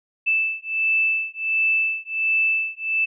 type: beating tone pair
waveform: sine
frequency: 2637 / 2638.4 Hz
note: E7 / E7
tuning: 0 / +1 cents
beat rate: 1.4 Hz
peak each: -22 dBFS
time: 0.26-3.06 s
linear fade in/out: 20 ms
effects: none